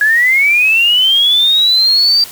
sine linear sweep, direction up, 1661.2 to 4700 Hz, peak -7 dBFS, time 0.01-2.24 s, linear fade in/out 2 ms, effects white hiss -32 dBFS RMS until 2.31 s

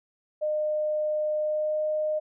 sine tone with pitch glide, 609 to 613.9 Hz, D#5 to D#5, -37 to -23 cents, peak -24 dBFS, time 0.41-2.2 s, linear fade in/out 20 ms, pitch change +14 cents, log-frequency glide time 1.4-1.82 s, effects none

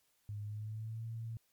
sine tone with pitch glide, 103.83 to 113.88 Hz, G#2 to A#2, 0 to -40 cents, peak -39 dBFS, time 0.29-1.37 s, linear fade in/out 0 ms, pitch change +160 cents, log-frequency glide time 0.42-1.04 s, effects white hiss -75 dBFS RMS until 1.52 s + MP3 96 kbps

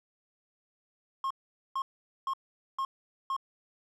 triangle tone bursts, 1075 Hz, C6, 47 cents sharp, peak -27 dBFS, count 5, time 1.24-3.365 s, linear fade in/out 2 ms, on 65 ms, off 450 ms, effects none

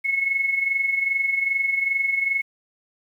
sine tone with amplitude modulation, 2188 Hz, C#7, 23 cents flat, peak -17 dBFS, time 0.04-2.42 s, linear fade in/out 20 ms, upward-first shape sine, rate 22.5 Hz, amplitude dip 60%, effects 9-bit

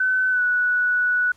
sine tone with pitch glide, 1516 to 1474.5 Hz, F#6 to F#6, +42 to -6 cents, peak -17 dBFS, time 0-1.32 s, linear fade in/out 5 ms, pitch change -48 cents, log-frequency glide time 0.3-0.42 s, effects pink hiss -57 dBFS RMS until 1.36 s + low-pass 11000 Hz 12 dB/octave

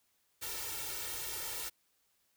white noise with comb filter, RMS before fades -40 dBFS, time 0.41-1.7 s, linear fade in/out 20 ms, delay 2.2 ms, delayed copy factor +1, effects white hiss -75 dBFS RMS until 2.36 s

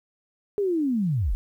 sine linear sweep, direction down, 419.2 to 31.87 Hz, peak -21 dBFS, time 0.58-1.35 s, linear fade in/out 0 ms, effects 10-bit

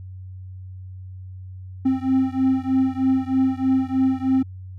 triangle beating tone pair, 261.6 / 264.8 Hz, C4 / C4, 0 / +21 cents, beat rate 3.2 Hz, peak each -18 / -19 dBFS, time 1.85-4.43 s, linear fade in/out 10 ms, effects added 93 Hz sine -34 dBFS peak until 4.78 s

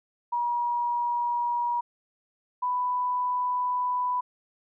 sine tone pair in turn, 958 / 992.5 Hz, A#5 / B5, +47 / +8 cents, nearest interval minor second, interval 61 cents, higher second, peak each -24 dBFS, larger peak neither, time 0.32-1.81 / 2.62-4.21 s, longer second, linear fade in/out 10 ms, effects none

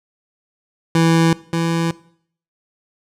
25% pulse tone pair in turn, 164.81 / 166.44 Hz, E3 / E3, 0 / +17 cents, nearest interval unison, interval 17 cents, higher second, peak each -8 / -13 dBFS, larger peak first, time 0.95-1.33 / 1.53-1.91 s, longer neither, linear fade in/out 2 ms, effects noise-tail reverb RT60 0.6 s tail -20 dB re dry + low-pass 9000 Hz 12 dB/octave

